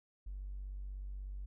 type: tone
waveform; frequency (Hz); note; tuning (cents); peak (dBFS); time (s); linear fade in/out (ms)
triangle; 48.22; G1; -28; -37; 0.26-1.46; 10
effects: tanh soft clip ceiling -38 dBFS